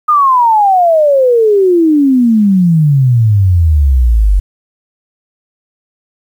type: exponential sweep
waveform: sine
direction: down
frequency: 1244.5 to 46.25 Hz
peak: -5 dBFS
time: 0.08-4.4 s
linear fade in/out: 10 ms
effects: 7-bit